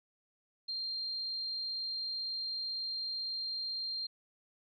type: tone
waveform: sine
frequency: 4186 Hz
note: C8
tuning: in tune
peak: -35 dBFS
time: 0.68-4.07 s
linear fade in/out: 10 ms
effects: none